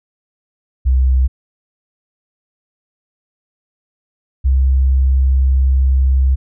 sine tone pair in turn, 64.5 / 66.01 Hz, C2 / C2, -24 / +16 cents, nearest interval unison, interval 40 cents, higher second, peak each -9 dBFS, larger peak neither, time 0.85-1.28 / 4.44-6.36 s, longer second, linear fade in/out 20 ms, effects none

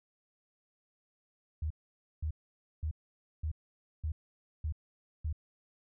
sine tone bursts, 77.6 Hz, D#2, 4 cents flat, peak -31 dBFS, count 7, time 1.62-5.328 s, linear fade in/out 5 ms, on 84 ms, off 520 ms, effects none

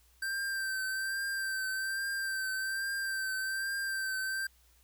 square tone with vibrato, 1566 Hz, G6, 2 cents flat, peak -33 dBFS, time 0.22-4.47 s, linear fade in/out 5 ms, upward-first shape triangle, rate 1.2 Hz, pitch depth 36 cents each way, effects added 60 Hz sine -64 dBFS peak until 4.83 s + white hiss -67 dBFS RMS until 4.83 s

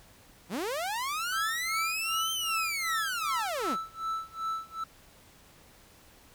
sawtooth linear two-way sweep, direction up then down, 146.83 to 3136 to 146.83 Hz, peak -27 dBFS, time 0.49-3.77 s, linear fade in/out 50 ms, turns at 2.32 s
triangle tone with tremolo, 1318.5 Hz, E6, in tune, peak -27 dBFS, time 1.32-4.84 s, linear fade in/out 5 ms, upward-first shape sine, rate 2.6 Hz, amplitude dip 95%
effects pink hiss -57 dBFS RMS until 6.34 s

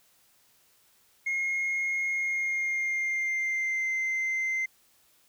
sine tone with pitch glide, 2149 to 2078 Hz, C7 to C7, +46 to -12 cents, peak -24 dBFS, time 1.26-4.66 s, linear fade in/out 10 ms, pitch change -58 cents, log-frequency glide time 2.08-3.91 s, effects tanh soft clip ceiling -25 dBFS + white hiss -64 dBFS RMS until 5.28 s

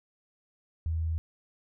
sine tone, 81 Hz, E2, 30 cents flat, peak -27 dBFS, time 0.86-1.18 s, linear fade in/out 0 ms, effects none

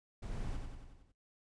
brown noise with echo, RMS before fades -42 dBFS, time 0.22-0.57 s, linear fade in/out 10 ms, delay 92 ms, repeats 6, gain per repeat -4 dB, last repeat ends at 1.122 s, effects noise-tail reverb RT60 0.1 s tail -17 dB re dry + resampled to 22050 Hz

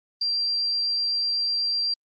sine tone, 4727 Hz, D8, 10 cents sharp, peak -22 dBFS, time 0.21-1.94 s, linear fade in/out 5 ms, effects Opus 24 kbps

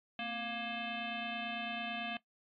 sine tone with frequency modulation, 1655 Hz, G#6, 6 cents flat, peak -36 dBFS, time 0.19-2.17 s, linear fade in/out 2 ms, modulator 477 Hz, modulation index 3.3, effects noise-tail reverb RT60 0.1 s tail -17 dB re dry + MP3 96 kbps

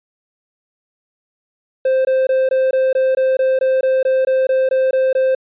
triangle tone bursts, 523.3 Hz, C5, in tune, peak -10 dBFS, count 16, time 1.85-5.35 s, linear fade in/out 5 ms, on 200 ms, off 20 ms, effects resampled to 8000 Hz

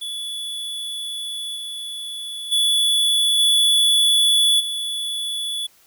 square tone with level steps, 3431 Hz, A7, 44 cents flat, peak -27 / -29 / -16 / -14 / -24 dBFS, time 0.01-5.67 s, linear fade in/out 10 ms, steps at 1.55 / 2.51 / 3.38 / 4.59 s, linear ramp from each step 20 ms, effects white hiss -55 dBFS RMS until 5.86 s

